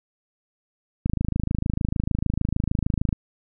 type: click train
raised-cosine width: 5 ms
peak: -10 dBFS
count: 56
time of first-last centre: 1.06-3.128 s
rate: 26.6 Hz
effects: none